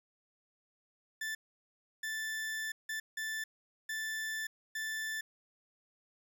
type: tone bursts at uneven times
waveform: 40% pulse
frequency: 1760 Hz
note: A6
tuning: in tune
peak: -35 dBFS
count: 6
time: 1.21-1.35 / 2.03-2.72 / 2.89-3 / 3.17-3.44 / 3.89-4.47 / 4.75-5.21 s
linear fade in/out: 5 ms
effects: none